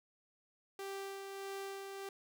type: tone with tremolo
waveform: sawtooth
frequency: 392 Hz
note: G4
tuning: in tune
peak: -37 dBFS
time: 0.79-2.09 s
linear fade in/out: 2 ms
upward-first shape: sine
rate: 1.6 Hz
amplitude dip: 35%
effects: none